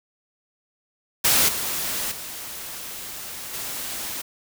white noise with level steps, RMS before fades -18 / -27 / -35 / -31 dBFS, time 1.24-4.22 s, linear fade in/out 10 ms, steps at 1.48 / 2.11 / 3.53 s, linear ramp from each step 10 ms, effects none

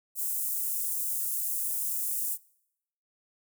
white high-pass noise, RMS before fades -31 dBFS, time 0.15-2.38 s, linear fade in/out 50 ms, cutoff 8300 Hz, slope 24 dB/octave, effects noise-tail reverb RT60 0.8 s tail -24 dB re dry

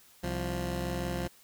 15% pulse tone pair together, 65.8 / 175.54 Hz, C2 / F3, +10 / +9 cents, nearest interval octave + perfect fourth, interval 1699 cents, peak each -28 dBFS, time 0.23-1.28 s, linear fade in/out 10 ms, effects white hiss -59 dBFS RMS until 1.43 s

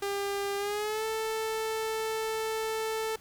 sawtooth tone with pitch glide, 400 to 441.3 Hz, G4 to A4, +35 to +5 cents, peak -26 dBFS, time 0.02-3.16 s, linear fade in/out 5 ms, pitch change +170 cents, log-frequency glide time 0.57-1.05 s, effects pink hiss -56 dBFS RMS until 3.2 s

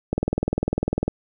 click train, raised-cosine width 2 ms, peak -8 dBFS, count 20, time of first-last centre 0.13-1.08 s, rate 20 Hz, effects none

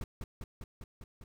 brown noise with echo, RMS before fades -37 dBFS, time 0.01-0.04 s, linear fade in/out 2 ms, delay 200 ms, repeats 6, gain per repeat -2 dB, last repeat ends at 1.24 s, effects none

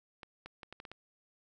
clicks, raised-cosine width 0.3 ms, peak -30 dBFS, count 7, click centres 0.232 / 0.46 / 0.632 / 0.726 / 0.801 / 0.852 / 0.916 s, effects 12-bit

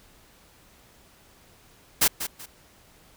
white noise with echo, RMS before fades -19 dBFS, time 2.01-2.08 s, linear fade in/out 10 ms, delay 190 ms, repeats 2, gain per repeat -11 dB, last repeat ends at 2.46 s, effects pink hiss -56 dBFS RMS until 3.16 s

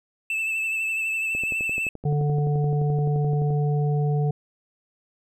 triangle tone with vibrato, 2637 Hz, E7, in tune, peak -22 dBFS, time 0.3-1.89 s, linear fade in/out 2 ms, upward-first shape triangle, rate 12 Hz, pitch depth 35 cents each way
click train, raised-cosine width 2 ms, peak -23 dBFS, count 26, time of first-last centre 1.35-3.505 s, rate 11.6 Hz
harmonic tone, 146.83 Hz, D3, in tune, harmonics 1 / 3 / 5, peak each -20 / -30 / -34 dBFS, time 2.05-4.31 s, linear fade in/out 5 ms
effects none

